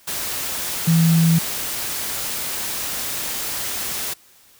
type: tone in noise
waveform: sine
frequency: 164.81 Hz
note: E3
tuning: in tune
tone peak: -12 dBFS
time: 0.87-1.39 s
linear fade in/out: 10 ms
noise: white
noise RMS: -26 dBFS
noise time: 0.07-4.14 s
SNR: +11 dB
effects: white hiss -52 dBFS RMS until 4.59 s